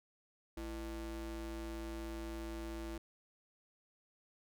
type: ring-modulated tone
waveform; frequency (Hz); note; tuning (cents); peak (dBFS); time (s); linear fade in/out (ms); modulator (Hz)
square; 138.59; C#3; 0; -39; 0.57-2.98; 5; 195
effects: none